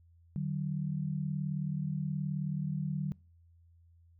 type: tone pair together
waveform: sine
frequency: 150.18 / 189 Hz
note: D3 / F#3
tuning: +39 / +37 cents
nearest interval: major third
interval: 398 cents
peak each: -33 / -36 dBFS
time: 0.36-3.12 s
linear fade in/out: 0 ms
effects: noise-tail reverb RT60 0.4 s tail -26 dB re dry + added 84 Hz sine -59 dBFS peak until 4.19 s

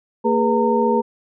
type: tone cluster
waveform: sine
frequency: 228.8 / 413.8 / 487.1 / 916 Hz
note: A#3 / G#4 / B4 / A#5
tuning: -32 / -6 / -24 / -31 cents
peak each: -20 dBFS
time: 0.24-1.02 s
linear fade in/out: 20 ms
effects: none

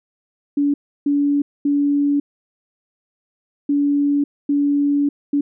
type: tone bursts at uneven times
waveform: sine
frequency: 286.4 Hz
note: D4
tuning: 43 cents flat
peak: -14 dBFS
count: 6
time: 0.57-0.74 / 1.06-1.42 / 1.65-2.2 / 3.69-4.24 / 4.49-5.09 / 5.33-5.41 s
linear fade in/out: 5 ms
effects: none

